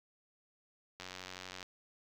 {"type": "click train", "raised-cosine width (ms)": 0.2, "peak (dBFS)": -27, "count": 59, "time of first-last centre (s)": [1, 1.628], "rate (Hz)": 92.3, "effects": ["9-bit"]}